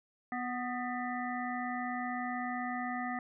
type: harmonic tone with a mistuned harmonic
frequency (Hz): 246.9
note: B3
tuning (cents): 0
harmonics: 1 / 3 / 5 / 7 / 8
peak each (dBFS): -38 / -38 / -42 / -44 / -43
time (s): 0.32-3.19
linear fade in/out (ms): 2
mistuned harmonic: 7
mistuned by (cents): +58
effects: none